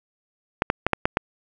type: clicks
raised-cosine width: 0.5 ms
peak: -3 dBFS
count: 6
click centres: 0.621 / 0.701 / 0.866 / 0.933 / 1.055 / 1.171 s
effects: none